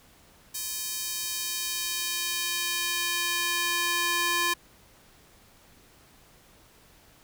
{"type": "tone with high-pass filter sweep", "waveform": "square", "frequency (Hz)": 346.7, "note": "F4", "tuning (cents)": -13, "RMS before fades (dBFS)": -29, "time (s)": [0.54, 4.54], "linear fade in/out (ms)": 10, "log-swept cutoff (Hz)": [6300, 1200], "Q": 0.76, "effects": ["pink hiss -57 dBFS RMS until 7.23 s"]}